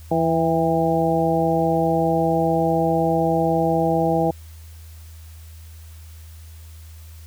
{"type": "harmonic tone with a mistuned harmonic", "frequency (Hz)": 164.81, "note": "E3", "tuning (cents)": 0, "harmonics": [1, 2, 3, 4, 5], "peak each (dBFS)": [-23, -23, -23, -23, -23], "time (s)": [0.11, 4.31], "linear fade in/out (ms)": 5, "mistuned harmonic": 5, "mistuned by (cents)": -42, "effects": ["added 80 Hz sine -38 dBFS peak until 7.26 s", "white hiss -51 dBFS RMS until 7.26 s"]}